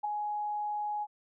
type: tone with ADSR envelope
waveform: sine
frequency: 836 Hz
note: G#5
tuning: 11 cents sharp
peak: -26 dBFS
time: 0.03-1.07 s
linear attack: 18 ms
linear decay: 5 ms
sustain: -5 dB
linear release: 45 ms
effects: none